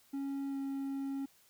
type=tone with pitch glide; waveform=triangle; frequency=276.1 to 273.7 Hz; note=C#4 to C#4; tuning=-7 to -22 cents; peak=-33 dBFS; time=0.13-1.26 s; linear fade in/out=10 ms; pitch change=-15 cents; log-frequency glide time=0.49-0.56 s; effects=white hiss -66 dBFS RMS until 1.49 s